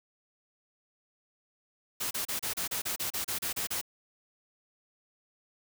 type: noise bursts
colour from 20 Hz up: white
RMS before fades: -33 dBFS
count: 13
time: 2-3.814 s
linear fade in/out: 10 ms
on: 110 ms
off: 32 ms
effects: none